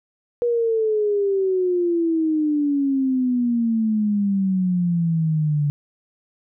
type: exponential sweep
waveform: sine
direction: down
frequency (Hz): 482.9 to 144.2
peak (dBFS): -17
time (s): 0.42-5.7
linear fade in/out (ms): 0
effects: none